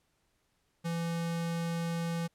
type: tone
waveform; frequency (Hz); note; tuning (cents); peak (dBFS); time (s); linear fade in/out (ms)
square; 168; E3; +33; -32; 0.84-2.28; 20
effects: pink hiss -75 dBFS RMS until 2.34 s + low-pass 12000 Hz 12 dB/octave